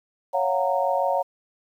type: chord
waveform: sine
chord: Gb major seventh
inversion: second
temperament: just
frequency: 555 / 693.7 / 740 / 925 Hz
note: Db5 / F5 / Gb5 / Bb5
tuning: +2 / -12 / 0 / -14 cents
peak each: -24 / -27 / -26 / -26 dBFS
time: 0.33-1.23 s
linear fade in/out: 20 ms
effects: 9-bit